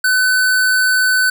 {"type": "tone", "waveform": "square", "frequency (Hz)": 1509, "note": "F#6", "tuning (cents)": 34, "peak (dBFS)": -12, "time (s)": [0.04, 1.3], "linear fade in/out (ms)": 5, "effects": []}